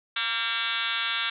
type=tone with frequency modulation; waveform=sine; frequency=2489 Hz; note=D#7; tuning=in tune; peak=-25 dBFS; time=0.16-1.3 s; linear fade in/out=5 ms; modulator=222 Hz; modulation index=5.7; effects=none